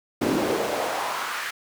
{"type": "noise with high-pass filter sweep", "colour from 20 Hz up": "brown", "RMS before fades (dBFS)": -26, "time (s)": [0.21, 1.51], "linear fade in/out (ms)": 10, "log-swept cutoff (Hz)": [250, 1700], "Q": 1.9, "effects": []}